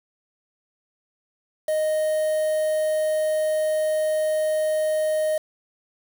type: tone with quantisation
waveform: triangle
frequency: 620 Hz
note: D#5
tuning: 6 cents flat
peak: -18 dBFS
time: 1.68-5.38 s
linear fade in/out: 5 ms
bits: 6
effects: none